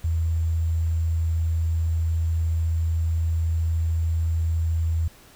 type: tone with sample-and-hold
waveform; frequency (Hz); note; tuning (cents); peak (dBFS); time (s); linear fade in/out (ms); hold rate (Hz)
sine; 81.9; E2; -11; -20; 0.04-5.08; 5; 7350
effects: pink hiss -51 dBFS RMS until 5.35 s